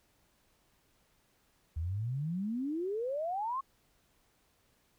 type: exponential sweep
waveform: sine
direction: up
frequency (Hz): 75.6 to 1110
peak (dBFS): -32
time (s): 1.76-3.61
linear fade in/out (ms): 10
effects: pink hiss -71 dBFS RMS until 4.98 s